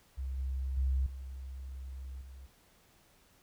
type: tone with level steps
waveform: sine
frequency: 66 Hz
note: C2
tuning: 16 cents sharp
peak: -34 / -32 / -27 / -40 / -46 dBFS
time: 0.17-2.47 s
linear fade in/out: 20 ms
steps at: 0.38 / 0.77 / 1.06 / 2.21 s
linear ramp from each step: 5 ms
effects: pink hiss -65 dBFS RMS until 3.42 s